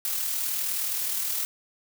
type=noise with amplitude modulation; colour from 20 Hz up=blue; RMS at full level=-27 dBFS; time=0.05-1.45 s; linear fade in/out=0 ms; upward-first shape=sine; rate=39.3 Hz; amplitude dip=35%; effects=none